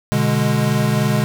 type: chord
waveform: square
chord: G# diminished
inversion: first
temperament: equal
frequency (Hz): 123.47 / 146.83 / 207.7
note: B2 / D3 / G#3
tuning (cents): 0 / 0 / 0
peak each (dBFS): -20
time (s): 0.12-1.24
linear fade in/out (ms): 0
effects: none